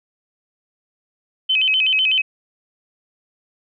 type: tone with vibrato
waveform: sine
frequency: 2794 Hz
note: F7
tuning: in tune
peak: -14 dBFS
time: 1.49-2.22 s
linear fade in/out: 10 ms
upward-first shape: square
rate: 8 Hz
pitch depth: 160 cents each way
effects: none